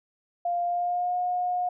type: tone with pitch glide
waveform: sine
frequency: 698.5 to 719.4 Hz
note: F5 to F#5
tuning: 0 to -49 cents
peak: -24 dBFS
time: 0.45-1.69 s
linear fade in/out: 5 ms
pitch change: +51 cents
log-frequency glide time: 0.64-1.17 s
effects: none